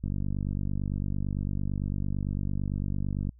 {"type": "click train", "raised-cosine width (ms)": 5, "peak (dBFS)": -19, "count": 160, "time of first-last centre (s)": [0.04, 3.292], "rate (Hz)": 48.9, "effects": ["added 60 Hz sine -52 dBFS peak until 3.39 s"]}